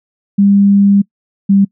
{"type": "tone pair in turn", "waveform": "sine", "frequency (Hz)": [200, 197.47], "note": ["G3", "G3"], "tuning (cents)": [35, 13], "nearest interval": "unison", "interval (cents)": 22, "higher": "first", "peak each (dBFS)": -5, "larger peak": "neither", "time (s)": [[0.38, 1.02], [1.49, 1.65]], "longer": "first", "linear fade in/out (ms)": 10, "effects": ["noise-tail reverb RT60 0.1 s tail -25 dB re dry"]}